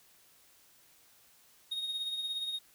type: tone with tremolo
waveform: triangle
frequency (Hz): 3729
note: A#7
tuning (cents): 0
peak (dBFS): -30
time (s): 1.71-2.59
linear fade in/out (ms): 10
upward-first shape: triangle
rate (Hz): 17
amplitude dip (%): 55
effects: white hiss -63 dBFS RMS until 2.74 s